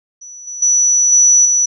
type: tone with level steps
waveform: sine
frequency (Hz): 5920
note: F#8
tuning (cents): 0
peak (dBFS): -31 / -24 / -9 / -6 / -10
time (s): 0.21-1.66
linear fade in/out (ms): 10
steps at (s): 0.47 / 0.62 / 1.12 / 1.45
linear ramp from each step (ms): 5
effects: none